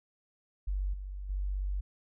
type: tone with level steps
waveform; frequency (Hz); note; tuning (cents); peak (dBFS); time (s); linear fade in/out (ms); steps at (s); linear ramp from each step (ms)
sine; 48.09; G1; -32; -29 / -37 / -30; 0.67-1.81; 10; 0.93 / 1.29; 10
effects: none